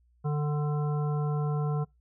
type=harmonic tone; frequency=148.3 Hz; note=D3; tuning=17 cents sharp; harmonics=1 / 3 / 5 / 7 / 9; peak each=-26 / -36 / -40 / -43 / -45 dBFS; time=0.24-1.85 s; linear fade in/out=20 ms; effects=noise-tail reverb RT60 0.2 s tail -25 dB re dry + added 60 Hz sine -62 dBFS peak until 2 s